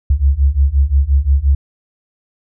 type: beating tone pair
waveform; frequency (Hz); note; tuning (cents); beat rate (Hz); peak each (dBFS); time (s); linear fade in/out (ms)
sine; 66.5 / 72.2; C2 / D2; +29 / -29; 5.7; -13 / -12; 0.1-1.55; 5
effects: none